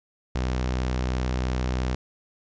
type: tone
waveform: sawtooth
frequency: 63 Hz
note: B1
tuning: 35 cents sharp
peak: -20 dBFS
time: 0.35-1.95 s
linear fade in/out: 5 ms
effects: resampled to 16000 Hz + 10-bit